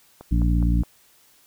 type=click train; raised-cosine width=1 ms; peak=-25 dBFS; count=4; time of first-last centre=0.21-0.835 s; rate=4.8 Hz
type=harmonic tone; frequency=58.27 Hz; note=A#1; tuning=in tune; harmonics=1 / 2 / 3 / 4 / 5; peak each=-18 / -26 / -25 / -32 / -29 dBFS; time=0.31-0.83 s; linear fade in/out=10 ms
effects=white hiss -57 dBFS RMS until 1.46 s